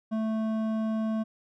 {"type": "tone with hard clipping", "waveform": "sine", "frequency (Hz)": 220, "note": "A3", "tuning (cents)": 0, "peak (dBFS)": -28, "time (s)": [0.11, 1.24], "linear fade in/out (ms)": 20, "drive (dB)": 10, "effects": []}